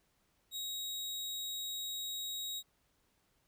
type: tone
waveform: sawtooth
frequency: 3800 Hz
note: A#7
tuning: 33 cents sharp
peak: -35 dBFS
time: 0.51-2.63 s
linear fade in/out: 50 ms
effects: pink hiss -75 dBFS RMS until 3.47 s